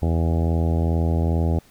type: harmonic tone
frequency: 82.41 Hz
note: E2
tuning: in tune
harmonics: 1 / 2 / 3 / 4 / 5 / 6 / 7 / 8 / 9 / 10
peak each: -19 / -25 / -29 / -31 / -33 / -35 / -36 / -37 / -38 / -39 dBFS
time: 0.02-1.59 s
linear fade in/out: 5 ms
effects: pink hiss -54 dBFS RMS until 1.7 s